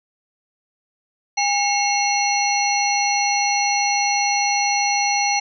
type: tone cluster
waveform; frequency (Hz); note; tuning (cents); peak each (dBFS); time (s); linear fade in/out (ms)
sine; 815 / 2171 / 2729 / 4242 / 5890; G#5 / C#7 / F7 / C8 / F#8; -33 / -37 / -41 / +23 / -9; -20 / -24 / -27 / -25 / -24; 1.37-5.4; 10
effects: none